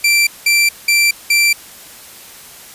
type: tone bursts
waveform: sawtooth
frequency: 2349 Hz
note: D7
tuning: in tune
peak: -6 dBFS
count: 4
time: 0.04-1.53 s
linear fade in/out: 5 ms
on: 230 ms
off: 190 ms
effects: white hiss -37 dBFS RMS until 2.74 s + resampled to 32000 Hz